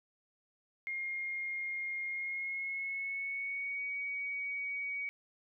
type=tone with pitch glide; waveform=sine; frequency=2131 to 2254 Hz; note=C7 to C#7; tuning=+31 to +28 cents; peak=-35 dBFS; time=0.87-5.09 s; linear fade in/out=0 ms; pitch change=+97 cents; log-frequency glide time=2.05-3.9 s; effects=none